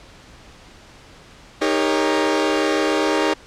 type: chord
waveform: sawtooth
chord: Eb dominant seventh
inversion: none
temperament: equal with one note detuned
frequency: 311.1 / 399.8 / 466.2 / 554.4 Hz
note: Eb4 / G4 / Bb4 / Db5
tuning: 0 / +34 / 0 / 0 cents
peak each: -17 / -18 / -21 / -20 dBFS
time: 1.61-3.34 s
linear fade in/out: 10 ms
effects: pink hiss -45 dBFS RMS until 3.46 s + low-pass 6000 Hz 12 dB/octave